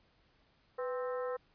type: harmonic tone with a mistuned harmonic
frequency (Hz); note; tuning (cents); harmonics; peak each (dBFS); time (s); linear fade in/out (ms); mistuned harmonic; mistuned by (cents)
261.6; C4; 0; 2 / 3 / 4 / 5 / 6 / 7; -35 / -49 / -45 / -45 / -55 / -52; 0.78-1.37; 10; 2; -79
effects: pink hiss -70 dBFS RMS until 1.54 s + resampled to 11025 Hz